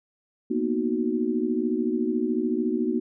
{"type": "chord", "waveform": "sine", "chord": "B major seventh", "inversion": "third", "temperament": "equal", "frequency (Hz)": [233.1, 246.9, 311.1, 370], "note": ["A#3", "B3", "D#4", "F#4"], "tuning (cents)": [0, 0, 0, 0], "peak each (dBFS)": -28, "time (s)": [0.5, 3], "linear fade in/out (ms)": 10, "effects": []}